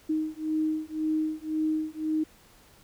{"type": "beating tone pair", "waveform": "sine", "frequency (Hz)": [311.1, 313], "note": ["D#4", "D#4"], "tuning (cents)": [0, 10], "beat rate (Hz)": 1.9, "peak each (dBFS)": -29, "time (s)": [0.09, 2.24], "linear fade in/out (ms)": 10, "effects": ["pink hiss -57 dBFS RMS until 2.83 s"]}